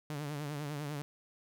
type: tone with vibrato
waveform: sawtooth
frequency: 146.83 Hz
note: D3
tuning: in tune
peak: -33 dBFS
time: 0.1-1.02 s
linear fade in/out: 0 ms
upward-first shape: triangle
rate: 10 Hz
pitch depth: 93 cents each way
effects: none